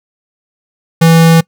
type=tone; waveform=square; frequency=164.6 Hz; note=E3; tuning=2 cents flat; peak=-4 dBFS; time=1.01-1.41 s; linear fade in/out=10 ms; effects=noise-tail reverb RT60 0.1 s tail -23 dB re dry